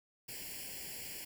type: noise with comb filter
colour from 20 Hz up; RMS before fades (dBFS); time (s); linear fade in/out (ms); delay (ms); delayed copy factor
white; -45; 0.28-1.25; 10; 0.4; +0.95
effects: none